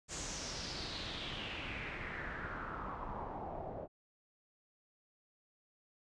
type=noise with low-pass filter sweep; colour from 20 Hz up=pink; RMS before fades=-43 dBFS; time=0.08-3.88 s; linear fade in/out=50 ms; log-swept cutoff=7400 to 610 Hz; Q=4; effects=resampled to 22050 Hz